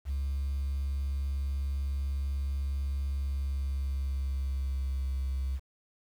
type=tone with pitch glide; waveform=sine; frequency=68.9 to 66.48 Hz; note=C#2 to C2; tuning=-10 to +28 cents; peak=-27 dBFS; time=0.05-5.6 s; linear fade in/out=50 ms; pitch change=-62 cents; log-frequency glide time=3.15-5.07 s; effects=tanh soft clip ceiling -27 dBFS + 9-bit